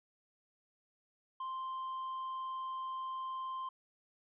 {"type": "tone", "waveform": "triangle", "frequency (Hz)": 1046.5, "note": "C6", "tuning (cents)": 0, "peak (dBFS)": -36, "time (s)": [1.4, 3.69], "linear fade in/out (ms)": 5, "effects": ["resampled to 8000 Hz"]}